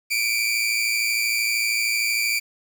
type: tone pair together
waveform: sawtooth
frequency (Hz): 2291 / 2404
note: D7 / D7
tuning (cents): -44 / +40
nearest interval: minor second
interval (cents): 84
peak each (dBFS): -20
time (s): 0.1-2.4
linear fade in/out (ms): 20
effects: 8-bit